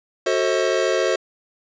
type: chord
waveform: square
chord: F# diminished seventh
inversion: none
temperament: just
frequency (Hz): 370 / 444 / 532.8 / 639.4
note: F#4 / A4 / C5 / Eb5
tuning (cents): 0 / +16 / +31 / +47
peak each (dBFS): -24 / -25 / -23 / -25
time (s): 0.26-1.16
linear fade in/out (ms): 5
effects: resampled to 16000 Hz